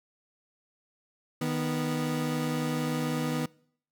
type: tone pair together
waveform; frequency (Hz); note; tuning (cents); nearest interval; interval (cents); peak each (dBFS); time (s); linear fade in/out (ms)
30% pulse; 154.9 / 245.9; D#3 / B3; -7 / -7; minor sixth; 800; -28; 1.41-3.46; 5
effects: noise-tail reverb RT60 0.6 s tail -24 dB re dry